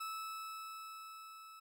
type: tone with level ramp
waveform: 40% pulse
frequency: 1307 Hz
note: E6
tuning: 15 cents flat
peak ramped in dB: -39 to -52 dBFS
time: 0-1.6 s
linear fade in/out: 10 ms
effects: none